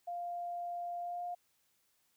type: tone with pitch glide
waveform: sine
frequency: 698.5 to 706.2 Hz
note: F5 to F5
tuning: 0 to +19 cents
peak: -37 dBFS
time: 0.07-1.35 s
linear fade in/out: 10 ms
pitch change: +19 cents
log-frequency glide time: 1-1.24 s
effects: white hiss -75 dBFS RMS until 2.16 s